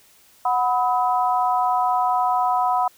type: tone cluster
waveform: sine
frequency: 737 / 993 / 1274 Hz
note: F#5 / B5 / D#6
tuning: -7 / +9 / +41 cents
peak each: -20 / -21 / -26 dBFS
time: 0.45-2.88 s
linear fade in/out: 5 ms
effects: white hiss -54 dBFS RMS until 2.97 s